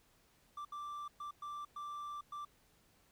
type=tone bursts at uneven times; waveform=triangle; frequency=1174.7 Hz; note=D6; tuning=in tune; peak=-40 dBFS; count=6; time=0.57-0.65 / 0.72-1.08 / 1.2-1.31 / 1.42-1.65 / 1.76-2.21 / 2.32-2.45 s; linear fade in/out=5 ms; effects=pink hiss -70 dBFS RMS until 3.11 s